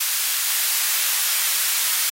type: high-pass noise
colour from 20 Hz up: white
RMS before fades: -21 dBFS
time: 0-2.1 s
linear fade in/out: 10 ms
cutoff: 1400 Hz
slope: 12 dB/octave
effects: AAC 48 kbps